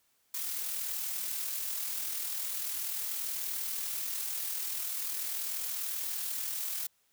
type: noise with amplitude modulation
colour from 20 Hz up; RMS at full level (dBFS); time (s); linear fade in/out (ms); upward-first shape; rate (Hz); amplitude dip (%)
blue; -34; 0.34-6.87; 5; sine; 40.4; 35
effects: white hiss -72 dBFS RMS until 7.12 s